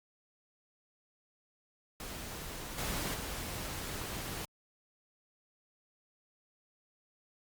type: noise with level steps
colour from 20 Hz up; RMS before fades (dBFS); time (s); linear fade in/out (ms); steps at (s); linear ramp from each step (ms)
pink; -43 / -36 / -40; 2-4.45; 2; 2.78 / 3.14; 5
effects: Opus 48 kbps